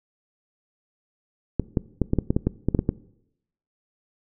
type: clicks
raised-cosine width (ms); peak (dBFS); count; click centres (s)
3; -7; 12; 1.597 / 1.772 / 2.017 / 2.134 / 2.187 / 2.305 / 2.365 / 2.47 / 2.686 / 2.748 / 2.791 / 2.891
effects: noise-tail reverb RT60 0.8 s tail -20 dB re dry